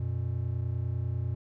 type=tone pair together; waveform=triangle; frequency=89.9 / 120 Hz; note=F#2 / B2; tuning=-49 / -49 cents; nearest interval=perfect fourth; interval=500 cents; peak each=-30 / -29 dBFS; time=0-1.35 s; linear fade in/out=5 ms; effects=none